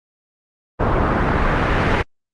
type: noise with low-pass filter sweep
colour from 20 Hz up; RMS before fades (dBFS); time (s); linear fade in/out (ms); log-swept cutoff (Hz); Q
pink; -17; 0.79-2.03; 20; 1100 to 2100; 1.3
effects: Opus 24 kbps